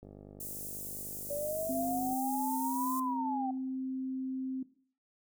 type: click train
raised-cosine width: 2 ms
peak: -36 dBFS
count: 106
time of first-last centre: 0.03-2.13 s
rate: 50 Hz
type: high-pass noise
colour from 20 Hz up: white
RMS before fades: -42 dBFS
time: 0.4-3 s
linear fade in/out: 5 ms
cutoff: 7400 Hz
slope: 24 dB/octave
type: exponential two-way sweep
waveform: sine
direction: up then down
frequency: 570 to 1046.5 to 762 Hz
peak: -33 dBFS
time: 1.3-3.51 s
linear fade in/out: 5 ms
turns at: 2.99 s
type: tone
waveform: sine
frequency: 261.6 Hz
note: C4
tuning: in tune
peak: -33 dBFS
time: 1.69-4.63 s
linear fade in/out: 5 ms
effects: noise-tail reverb RT60 0.5 s tail -17 dB re dry